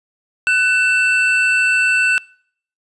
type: tone pair together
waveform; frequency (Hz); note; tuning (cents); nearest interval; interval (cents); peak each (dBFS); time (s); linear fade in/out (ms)
triangle; 1497.8 / 2665; F#6 / E7; +21 / +18; minor seventh; 997; -13; 0.47-2.18; 0
effects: noise-tail reverb RT60 0.6 s tail -25 dB re dry + resampled to 24000 Hz